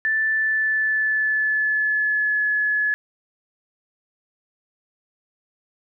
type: tone with pitch glide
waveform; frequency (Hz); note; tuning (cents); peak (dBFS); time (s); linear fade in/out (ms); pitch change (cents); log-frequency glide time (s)
sine; 1760 to 1705; A6 to G#6; 0 to +45; -18; 0.05-2.94; 0; -55; 0.32-2.44
effects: none